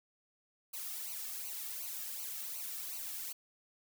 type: noise with flanger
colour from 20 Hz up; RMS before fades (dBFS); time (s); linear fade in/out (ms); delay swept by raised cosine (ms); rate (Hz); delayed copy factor
blue; -42; 0.73-3.33; 10; 0.56 to 2.06; 2.7; -0.9
effects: none